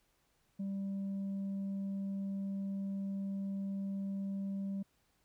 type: tone with tanh clipping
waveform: sine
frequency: 196 Hz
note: G3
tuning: in tune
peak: -36 dBFS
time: 0.59-4.83 s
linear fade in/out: 10 ms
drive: 2 dB
effects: pink hiss -75 dBFS RMS until 5.24 s